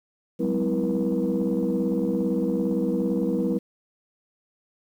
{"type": "tone cluster", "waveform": "sine", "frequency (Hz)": [185.9, 203.5, 255.2, 326.3, 480.4], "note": ["F#3", "G#3", "C4", "E4", "B4"], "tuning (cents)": [8, -35, -43, -18, -48], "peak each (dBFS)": -27, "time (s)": [0.39, 3.59], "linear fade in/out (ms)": 20, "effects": ["tanh soft clip ceiling -15 dBFS", "9-bit"]}